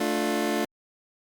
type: chord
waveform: 25% pulse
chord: D minor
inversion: second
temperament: just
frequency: 220.2 / 293.7 / 352.4 Hz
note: A3 / D4 / F4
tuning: +2 / 0 / +16 cents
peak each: -25 dBFS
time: 0-0.65 s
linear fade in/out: 5 ms
effects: Opus 48 kbps